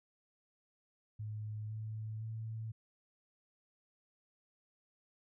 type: tone with pitch steps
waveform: sine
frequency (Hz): 107 / 109.12 / 111.29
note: A2 / A2 / A2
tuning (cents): -48 / -14 / +20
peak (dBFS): -39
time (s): 1.19-2.72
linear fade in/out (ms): 10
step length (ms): 510
effects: none